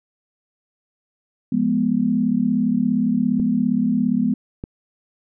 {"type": "chord", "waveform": "sine", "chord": "F diminished", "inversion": "none", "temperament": "equal with one note detuned", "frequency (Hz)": [174.61, 209.6, 246.9], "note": ["F3", "Ab3", "Cb4"], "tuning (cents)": [0, 16, 0], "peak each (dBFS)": [-25, -20, -19], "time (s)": [1.52, 4.34], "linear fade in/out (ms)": 5}
{"type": "clicks", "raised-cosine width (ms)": 3, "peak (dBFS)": -16, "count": 2, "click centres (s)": [3.398, 4.639]}
{"effects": []}